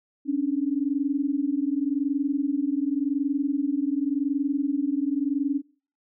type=tone pair together; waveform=sine; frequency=272.8 / 293.7 Hz; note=C#4 / D4; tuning=-28 / 0 cents; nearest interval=minor second; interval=128 cents; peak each=-25 dBFS; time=0.25-5.62 s; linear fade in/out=50 ms; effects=noise-tail reverb RT60 0.4 s tail -24 dB re dry